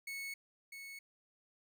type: tone with echo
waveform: 40% pulse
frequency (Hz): 2206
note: C#7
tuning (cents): -9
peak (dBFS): -40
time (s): 0.07-0.34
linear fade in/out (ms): 5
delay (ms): 650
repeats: 1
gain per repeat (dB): -6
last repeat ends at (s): 0.99
effects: none